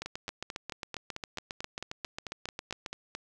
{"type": "two click trains", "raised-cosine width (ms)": 0.2, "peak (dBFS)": [-20, -19], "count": [15, 22], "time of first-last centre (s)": [[0.06, 3.151], [0.02, 2.862]], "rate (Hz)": [4.53, 7.39], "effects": []}